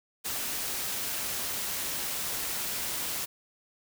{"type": "noise", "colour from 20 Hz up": "white", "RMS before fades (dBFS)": -33, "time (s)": [0.24, 3.26], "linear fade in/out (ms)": 20, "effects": []}